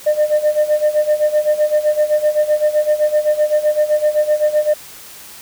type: tone with tremolo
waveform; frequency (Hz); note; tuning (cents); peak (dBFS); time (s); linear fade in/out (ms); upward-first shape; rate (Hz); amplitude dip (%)
sine; 604; D5; +48; -7; 0.06-4.74; 10; sine; 7.8; 85
effects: tanh soft clip ceiling -8 dBFS + white hiss -37 dBFS RMS until 5.41 s